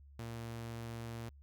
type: tone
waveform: sawtooth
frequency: 115.8 Hz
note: A#2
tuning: 11 cents flat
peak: -38 dBFS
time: 0.19-1.29 s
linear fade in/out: 0 ms
effects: added 70 Hz sine -55 dBFS peak until 1.42 s